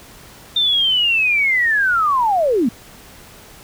sine linear sweep, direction down, 3630 to 207.7 Hz, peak -13 dBFS, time 0.56-2.69 s, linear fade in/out 5 ms, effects pink hiss -42 dBFS RMS until 3.63 s

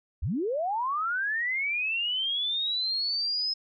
sine linear sweep, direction up, 49.62 to 5150 Hz, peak -26 dBFS, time 0.22-3.54 s, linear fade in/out 10 ms, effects none

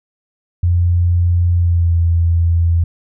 sine tone with pitch glide, 87.31 to 84.43 Hz, F2 to E2, 0 to +42 cents, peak -10 dBFS, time 0.63-2.84 s, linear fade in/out 5 ms, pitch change -58 cents, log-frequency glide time 1.53-1.95 s, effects none

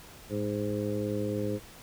harmonic tone with a mistuned harmonic, 103.83 Hz, G#2, in tune, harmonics 1 / 2 / 3 / 4 / 5, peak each -35 / -35 / -35 / -35 / -35 dBFS, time 0.29-1.6 s, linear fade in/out 50 ms, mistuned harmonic 1, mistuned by +58 cents, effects pink hiss -50 dBFS RMS until 1.82 s

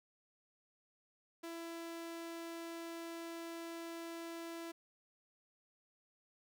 sawtooth tone, 334 Hz, E4, 23 cents sharp, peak -40 dBFS, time 1.43-4.72 s, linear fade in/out 10 ms, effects none

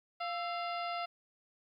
harmonic tone with a mistuned harmonic, 696 Hz, F5, 6 cents flat, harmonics 1 / 2 / 3 / 4 / 5 / 6 / 7, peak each -37 / -40 / -46 / -46 / -52 / -53 / -52 dBFS, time 0.2-1.06 s, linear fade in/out 10 ms, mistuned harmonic 2, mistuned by -78 cents, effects 12-bit

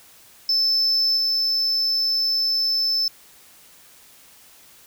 triangle tone with level steps, 5270 Hz, E8, 1 cent flat, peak -15 / -17 dBFS, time 0.49-3.08 s, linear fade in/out 2 ms, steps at 1.17 s, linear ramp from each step 2 ms, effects tanh soft clip ceiling -11 dBFS + white hiss -50 dBFS RMS until 4.86 s

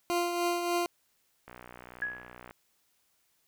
20% pulse tone with tremolo, 348 Hz, F4, 6 cents flat, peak -21 dBFS, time 0.1-0.86 s, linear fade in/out 0 ms, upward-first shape triangle, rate 3.4 Hz, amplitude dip 50%
click train, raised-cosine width 0.5 ms, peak -31 dBFS, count 64, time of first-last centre 1.48-2.509 s, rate 61.2 Hz
sine tone with exponential decay, 1676 Hz, G#6, 15 cents sharp, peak -27 dBFS, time 2.02-2.38 s, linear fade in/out 1 ms, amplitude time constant 77 ms
effects white hiss -72 dBFS RMS until 3.47 s

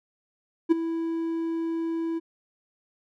triangle tone with ADSR envelope, 329.6 Hz, E4, in tune, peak -11 dBFS, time 0.69-2.2 s, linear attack 27 ms, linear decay 14 ms, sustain -13 dB, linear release 26 ms, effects none

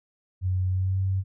sine tone with pitch glide, 92.5 to 95.43 Hz, F#2 to G2, 0 to -46 cents, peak -22 dBFS, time 0.41-1.24 s, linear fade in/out 50 ms, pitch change +54 cents, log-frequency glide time 0.69-0.99 s, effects none

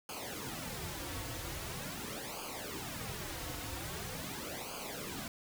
pink noise with flanger, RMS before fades -42 dBFS, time 0.09-5.28 s, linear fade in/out 2 ms, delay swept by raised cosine 0.53 to 5.03 ms, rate 0.43 Hz, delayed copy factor -0.8, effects none

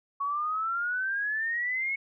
sine exponential sweep, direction up, 1108.7 to 2204 Hz, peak -27 dBFS, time 0.2-1.96 s, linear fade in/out 10 ms, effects none

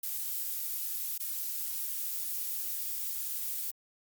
violet noise with dropouts, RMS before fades -35 dBFS, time 0.03-3.71 s, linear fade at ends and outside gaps 5 ms, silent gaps 1.179-1.199 s, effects Opus 48 kbps

